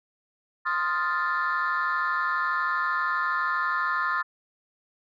sine chord, F dominant seventh, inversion second, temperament equal, 1046.5 / 1244.5 / 1396.9 / 1760 Hz, C6 / Eb6 / F6 / A6, 0 / 0 / 0 / 0 cents, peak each -28 dBFS, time 0.65-4.23 s, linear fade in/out 20 ms, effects tanh soft clip ceiling -18 dBFS

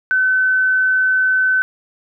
sine tone, 1519 Hz, F#6, 45 cents sharp, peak -12 dBFS, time 0.11-1.62 s, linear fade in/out 0 ms, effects none

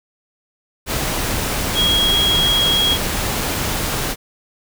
sine tone in noise, 3291 Hz, G#7, 16 cents flat, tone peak -14 dBFS, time 1.74-2.98 s, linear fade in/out 50 ms, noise pink, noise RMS -21 dBFS, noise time 0.86-4.16 s, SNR +4 dB, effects none

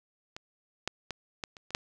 clicks, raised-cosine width 0.2 ms, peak -23 / -13 / -18 / -17 / -30 / -28 / -9 dBFS, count 7, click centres 0.365 / 0.876 / 1.107 / 1.438 / 1.568 / 1.706 / 1.749 s, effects none

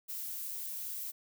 violet noise, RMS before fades -40 dBFS, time 0.08-1.12 s, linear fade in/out 20 ms, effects none

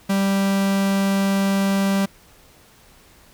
45% pulse tone, 196 Hz, G3, in tune, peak -17 dBFS, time 0.09-2.06 s, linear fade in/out 10 ms, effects pink hiss -51 dBFS RMS until 3.33 s

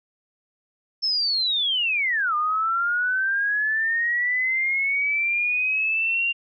sine linear two-way sweep, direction down then up, 5330 to 1200 to 2786 Hz, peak -20 dBFS, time 1.02-6.33 s, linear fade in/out 20 ms, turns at 2.35 s, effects none

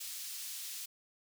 pink high-pass noise, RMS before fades -43 dBFS, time 0-0.86 s, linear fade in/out 10 ms, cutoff 4300 Hz, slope 12 dB/octave, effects none

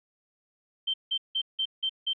sine tone bursts, 3124 Hz, G7, 7 cents flat, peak -25 dBFS, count 6, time 0.87-2.134 s, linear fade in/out 10 ms, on 69 ms, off 170 ms, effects none

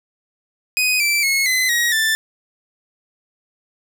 sawtooth tone with pitch steps, 2501 / 2334 / 2177 / 2031 / 1895.4 / 1768.5 Hz, D#7 / D7 / C#7 / B6 / A#6 / A6, +8 / -11 / -32 / +48 / +28 / +8 cents, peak -12 dBFS, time 0.77-2.15 s, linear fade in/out 0 ms, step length 230 ms, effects none

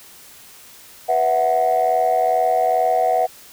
sine chord, B suspended fourth, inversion none, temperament just, 493.9 / 658.5 / 740.8 Hz, B4 / E5 / F#5, 0 / -2 / +2 cents, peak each -22 / -18 / -16 dBFS, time 1.08-3.27 s, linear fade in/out 20 ms, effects tanh soft clip ceiling -9 dBFS + white hiss -44 dBFS RMS until 3.52 s

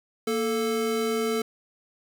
square tone pair together, 233.1 / 440 Hz, A#3 / A4, 0 / 0 cents, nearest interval major seventh, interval 1100 cents, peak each -30 / -26 dBFS, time 0.27-1.42 s, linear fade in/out 5 ms, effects 10-bit

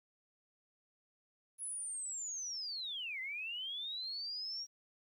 sine linear two-way sweep, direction down then up, 10530 to 2006 to 5690 Hz, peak -39 dBFS, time 1.58-4.67 s, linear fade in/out 50 ms, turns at 3.2 s, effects 12-bit

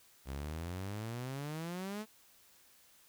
sawtooth exponential sweep, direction up, 64.8 to 220.6 Hz, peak -35 dBFS, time 0.25-2.06 s, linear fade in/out 50 ms, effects white hiss -64 dBFS RMS until 3.08 s

